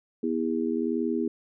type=harmonic tone; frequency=81.3 Hz; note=E2; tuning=23 cents flat; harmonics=3 / 4 / 5; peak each=-28 / -29 / -30 dBFS; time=0.23-1.28 s; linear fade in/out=5 ms; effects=none